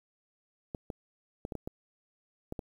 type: clicks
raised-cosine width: 2 ms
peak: -23 dBFS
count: 8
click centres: 0.748 / 0.902 / 1.451 / 1.522 / 1.553 / 1.675 / 2.524 / 2.592 s
effects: 9-bit